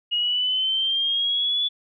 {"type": "linear sweep", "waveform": "sine", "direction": "up", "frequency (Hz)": [2873, 3456], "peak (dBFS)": -20, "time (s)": [0.11, 1.69], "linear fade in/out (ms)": 20, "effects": []}